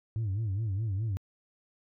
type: tone with vibrato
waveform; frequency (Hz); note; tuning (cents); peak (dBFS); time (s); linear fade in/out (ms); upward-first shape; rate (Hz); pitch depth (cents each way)
sine; 103.83; G#2; 0; -26; 0.16-1.17; 0; sine; 4.8; 170
effects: tanh soft clip ceiling -27 dBFS